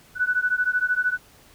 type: beating tone pair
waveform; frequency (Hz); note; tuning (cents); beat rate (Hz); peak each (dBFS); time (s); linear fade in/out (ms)
sine; 1480 / 1493; F#6 / F#6; 0 / +15; 13; -23; 0.15-1.18; 50
effects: pink hiss -53 dBFS RMS until 1.54 s